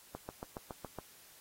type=click train; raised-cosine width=1 ms; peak=-27 dBFS; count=7; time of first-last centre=0.15-0.987 s; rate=7.17 Hz; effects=white hiss -59 dBFS RMS until 1.4 s + AAC 48 kbps